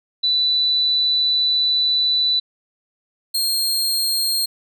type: tone pair in turn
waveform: sine / sawtooth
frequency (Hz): 3977 / 4222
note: B7 / C8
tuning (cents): +11 / +15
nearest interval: minor second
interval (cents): 104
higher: second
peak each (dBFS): -15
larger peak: neither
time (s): 0.23-2.4 / 3.34-4.46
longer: first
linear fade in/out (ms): 10
effects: none